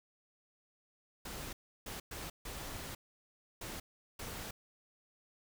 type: noise bursts at uneven times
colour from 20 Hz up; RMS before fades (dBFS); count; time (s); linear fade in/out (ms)
pink; -44; 6; 1.25-1.53 / 1.86-2 / 2.11-2.3 / 2.45-2.95 / 3.61-3.8 / 4.19-4.51; 5
effects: none